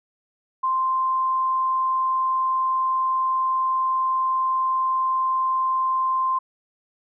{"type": "tone", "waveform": "sine", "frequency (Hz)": 1045, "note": "C6", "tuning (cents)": -2, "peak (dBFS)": -19, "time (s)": [0.63, 6.39], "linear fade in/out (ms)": 10, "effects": []}